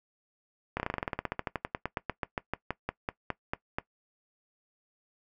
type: slowing click train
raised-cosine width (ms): 0.5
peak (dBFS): -15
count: 30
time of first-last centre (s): 0.77-3.785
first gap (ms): 29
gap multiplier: 1.08
effects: noise-tail reverb RT60 0.1 s tail -19 dB re dry